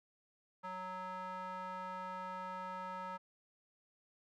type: tone with band-pass filter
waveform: square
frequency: 185 Hz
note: F#3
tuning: in tune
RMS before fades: -44 dBFS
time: 0.63-3.18 s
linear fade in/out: 20 ms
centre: 1100 Hz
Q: 4.2
effects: none